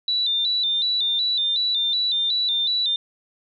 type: tone with vibrato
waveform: sine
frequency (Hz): 3767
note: A#7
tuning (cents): +17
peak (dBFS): -19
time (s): 0.08-2.96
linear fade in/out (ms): 2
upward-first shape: square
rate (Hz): 2.7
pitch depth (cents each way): 78
effects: none